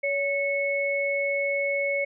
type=tone pair together; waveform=sine; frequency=564.2 / 2200 Hz; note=C#5 / C#7; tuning=+30 / -14 cents; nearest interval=2 octaves; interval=2356 cents; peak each=-26 dBFS; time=0.03-2.05 s; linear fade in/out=10 ms; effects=none